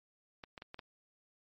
clicks, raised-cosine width 0.3 ms, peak -30 dBFS, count 5, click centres 0.438 / 0.578 / 0.621 / 0.744 / 0.792 s, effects MP3 32 kbps

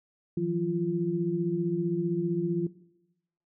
sine tone cluster, 163.1 / 178.5 / 344.5 Hz, E3 / F3 / F4, -18 / +38 / -24 cents, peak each -32 / -30 / -29 dBFS, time 0.37-2.67 s, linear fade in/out 5 ms, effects noise-tail reverb RT60 0.9 s tail -18 dB re dry

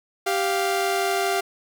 sawtooth tone pair together, 391.7 / 698.5 Hz, G4 / F5, -1 / 0 cents, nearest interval minor seventh, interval 1001 cents, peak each -20 dBFS, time 0.26-1.41 s, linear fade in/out 10 ms, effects none

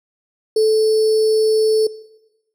sine tone with sample-and-hold, 436 Hz, A4, 16 cents flat, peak -11 dBFS, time 0.56-1.87 s, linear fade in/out 5 ms, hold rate 4900 Hz, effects noise-tail reverb RT60 1.0 s tail -19 dB re dry + low-pass 12000 Hz 12 dB/octave

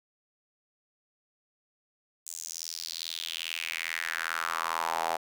sawtooth tone with high-pass filter sweep, 82.41 Hz, E2, in tune, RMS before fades -34 dBFS, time 2.26-5.17 s, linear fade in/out 10 ms, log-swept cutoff 7500 to 730 Hz, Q 3.7, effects none

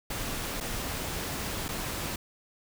pink noise with dropouts, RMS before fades -34 dBFS, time 0.1-2.16 s, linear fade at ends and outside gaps 5 ms, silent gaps 0.603-0.608 / 1.683-1.688 s, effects none

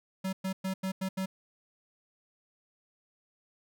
square tone bursts at uneven times, 189.8 Hz, F#3, 44 cents sharp, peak -31 dBFS, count 6, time 0.24-0.33 / 0.44-0.53 / 0.64-0.74 / 0.83-0.92 / 1.01-1.09 / 1.17-1.26 s, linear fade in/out 10 ms, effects none

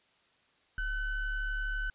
triangle ring-modulated tone, 740 Hz, F#5, in tune, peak -26 dBFS, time 0.78-1.9 s, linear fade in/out 2 ms, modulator 776 Hz, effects white hiss -68 dBFS RMS until 1.94 s + resampled to 8000 Hz

